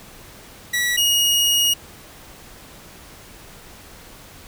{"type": "tone pair in turn", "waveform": "sawtooth", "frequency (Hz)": [1940, 2877], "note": ["B6", "F#7"], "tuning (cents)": [-31, -49], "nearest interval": "perfect fifth", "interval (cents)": 682, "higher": "second", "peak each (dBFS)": [-15, -12], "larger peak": "second", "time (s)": [[0.73, 0.97], [0.97, 1.74]], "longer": "second", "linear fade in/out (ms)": 10, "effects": ["pink hiss -43 dBFS RMS until 4.47 s"]}